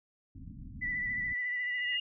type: low-pass noise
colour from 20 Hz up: pink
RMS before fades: -46 dBFS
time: 0.35-1.34 s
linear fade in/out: 5 ms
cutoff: 290 Hz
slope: 96 dB/octave
type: tone with vibrato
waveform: sine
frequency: 1975.5 Hz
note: B6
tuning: in tune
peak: -31 dBFS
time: 0.81-1.98 s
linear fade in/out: 20 ms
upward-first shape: sine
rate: 14 Hz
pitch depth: 28 cents each way
type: tone with exponential growth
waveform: sine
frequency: 2840 Hz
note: F7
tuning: 28 cents sharp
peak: -29 dBFS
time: 1.35-2 s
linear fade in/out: 5 ms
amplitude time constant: 140 ms
effects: none